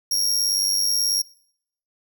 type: tone with amplitude modulation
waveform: sawtooth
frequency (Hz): 5590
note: F8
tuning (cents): +1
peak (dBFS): -14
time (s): 0.11-1.22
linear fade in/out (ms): 5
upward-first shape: sine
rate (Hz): 98.4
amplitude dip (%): 60
effects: noise-tail reverb RT60 0.7 s tail -23 dB re dry